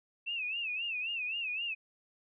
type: tone with vibrato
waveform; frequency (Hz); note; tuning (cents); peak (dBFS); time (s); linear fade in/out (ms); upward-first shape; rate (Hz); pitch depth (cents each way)
sine; 2637; E7; 0; -33; 0.26-1.75; 20; sine; 3.8; 130
effects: none